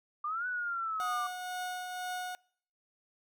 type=exponential two-way sweep; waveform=sine; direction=up then down; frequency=1174.7 to 1500 to 1174.7 Hz; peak=-32 dBFS; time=0.24-1.27 s; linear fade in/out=5 ms; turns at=0.47 s
type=tone with tremolo; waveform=30% pulse; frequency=729 Hz; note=F#5; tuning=26 cents flat; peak=-32 dBFS; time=1-2.35 s; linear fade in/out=0 ms; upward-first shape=triangle; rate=2 Hz; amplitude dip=40%
effects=noise-tail reverb RT60 0.6 s tail -25 dB re dry